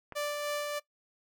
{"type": "click", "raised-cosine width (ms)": 0.5, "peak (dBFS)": -27, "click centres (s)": 0.123}
{"type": "tone with tremolo", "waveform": "sawtooth", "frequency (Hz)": 587.3, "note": "D5", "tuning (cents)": 0, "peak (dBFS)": -27, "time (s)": [0.15, 0.8], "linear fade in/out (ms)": 20, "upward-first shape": "sine", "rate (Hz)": 3.3, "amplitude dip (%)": 30}
{"effects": ["noise-tail reverb RT60 0.1 s tail -18 dB re dry"]}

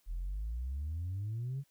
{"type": "exponential sweep", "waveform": "sine", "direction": "up", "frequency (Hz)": [39.29, 142.9], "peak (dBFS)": -33, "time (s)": [0.06, 1.64], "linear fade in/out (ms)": 50, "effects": ["tanh soft clip ceiling -32 dBFS", "white hiss -73 dBFS RMS until 1.7 s"]}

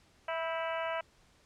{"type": "harmonic tone with a mistuned harmonic", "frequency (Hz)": 327.9, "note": "E4", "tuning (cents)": -9, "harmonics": [2, 3, 4, 5, 6, 7, 8, 9], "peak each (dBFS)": [-35, -39, -41, -43, -45, -46, -47, -48], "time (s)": [0.28, 1.01], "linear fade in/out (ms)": 5, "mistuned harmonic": 5, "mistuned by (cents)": -47, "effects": ["pink hiss -65 dBFS RMS until 1.45 s", "low-pass 8000 Hz 12 dB/octave"]}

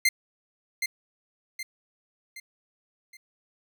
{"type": "tone with echo", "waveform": "sawtooth", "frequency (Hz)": 2093, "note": "C7", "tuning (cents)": 0, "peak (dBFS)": -15, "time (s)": [0.05, 0.09], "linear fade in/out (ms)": 5, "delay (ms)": 770, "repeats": 4, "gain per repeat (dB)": -7, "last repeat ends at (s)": 3.17, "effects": []}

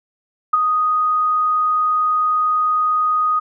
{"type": "tone with ADSR envelope", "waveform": "sine", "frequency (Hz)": 1244.5, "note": "D#6", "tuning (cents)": 0, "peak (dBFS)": -8, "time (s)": [0.53, 3.4], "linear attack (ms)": 8, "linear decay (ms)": 20, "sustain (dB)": -6, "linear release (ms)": 15, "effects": []}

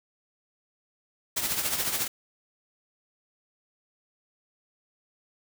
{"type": "noise with tremolo", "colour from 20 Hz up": "white", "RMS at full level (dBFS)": -26, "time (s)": [1.36, 2.08], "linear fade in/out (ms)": 10, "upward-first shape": "triangle", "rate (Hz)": 14, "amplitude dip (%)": 65, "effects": []}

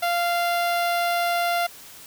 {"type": "tone with notch filter", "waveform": "sawtooth", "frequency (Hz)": 694, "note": "F5", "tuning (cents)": -11, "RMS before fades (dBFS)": -23, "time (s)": [0.02, 1.67], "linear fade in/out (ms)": 10, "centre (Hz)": 7100, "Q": 1.4, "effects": ["white hiss -44 dBFS RMS until 2.06 s"]}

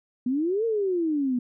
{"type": "exponential two-way sweep", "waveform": "sine", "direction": "up then down", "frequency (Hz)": [240, 466.2, 240], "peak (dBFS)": -22, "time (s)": [0.26, 1.39], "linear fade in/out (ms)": 5, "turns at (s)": 0.65, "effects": []}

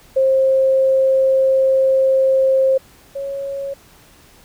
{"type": "tone pair in turn", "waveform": "sine", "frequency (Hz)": [531, 552.8], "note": ["C5", "C#5"], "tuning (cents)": [25, -5], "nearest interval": "minor second", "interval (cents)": 70, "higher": "second", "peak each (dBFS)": [-11, -22], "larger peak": "first", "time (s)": [[0.16, 2.78], [3.15, 3.74]], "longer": "first", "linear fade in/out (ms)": 10, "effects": ["pink hiss -48 dBFS RMS until 4.44 s"]}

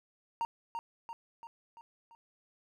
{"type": "tone with echo", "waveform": "triangle", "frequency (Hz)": 926, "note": "A#5", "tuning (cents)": -12, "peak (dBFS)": -28, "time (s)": [0.41, 0.45], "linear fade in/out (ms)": 0, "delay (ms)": 340, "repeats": 5, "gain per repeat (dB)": -5, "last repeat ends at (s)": 2.15, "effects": []}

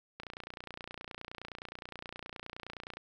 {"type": "click train", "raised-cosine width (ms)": 0.3, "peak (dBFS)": -26, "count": 83, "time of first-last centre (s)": [0.2, 2.97], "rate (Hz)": 29.6, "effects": ["11-bit"]}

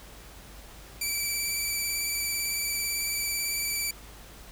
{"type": "tone with vibrato", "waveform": "10% pulse", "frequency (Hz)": 2322, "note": "D7", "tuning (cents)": -20, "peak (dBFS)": -19, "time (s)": [1.01, 3.91], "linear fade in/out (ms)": 5, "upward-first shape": "square", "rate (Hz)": 18, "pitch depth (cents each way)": 19, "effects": ["added 50 Hz sine -49 dBFS peak until 4.51 s", "pink hiss -49 dBFS RMS until 4.51 s"]}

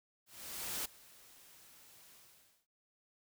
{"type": "noise with ADSR envelope", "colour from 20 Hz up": "white", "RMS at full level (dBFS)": -38, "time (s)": [0.26, 2.67], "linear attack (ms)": 590, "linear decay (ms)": 10, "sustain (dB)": -22, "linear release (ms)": 520, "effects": []}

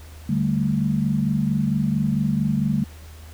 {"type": "chord", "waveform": "sine", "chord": "D suspended fourth", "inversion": "none", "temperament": "just", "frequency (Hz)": [146.83, 195.78, 220.2], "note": ["D3", "G3", "A3"], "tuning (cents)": [0, -2, 2], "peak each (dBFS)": -23, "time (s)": [0.29, 2.84], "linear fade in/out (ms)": 5, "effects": ["added 78 Hz sine -39 dBFS peak until 3.33 s", "pink hiss -48 dBFS RMS until 3.33 s"]}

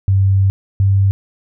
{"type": "tone pair in turn", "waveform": "sine", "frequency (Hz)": [97, 97.9], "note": ["G2", "G2"], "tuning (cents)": [-18, -2], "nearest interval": "unison", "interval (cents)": 16, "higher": "second", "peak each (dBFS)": -9, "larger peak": "neither", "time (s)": [[0.08, 0.5], [0.8, 1.11]], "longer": "first", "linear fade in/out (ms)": 0, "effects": []}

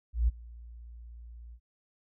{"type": "tone with ADSR envelope", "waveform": "sine", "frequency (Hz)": 58.27, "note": "A#1", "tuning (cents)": 0, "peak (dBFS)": -20, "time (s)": [0.13, 1.6], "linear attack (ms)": 150, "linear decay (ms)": 22, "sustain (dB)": -24, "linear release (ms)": 69, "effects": []}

